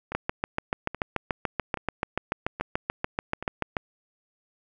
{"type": "two click trains", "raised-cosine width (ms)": 0.5, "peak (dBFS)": [-19, -10], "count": [5, 26], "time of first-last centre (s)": [[0.12, 3.426], [0.15, 3.768]], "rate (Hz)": [1.21, 6.91], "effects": []}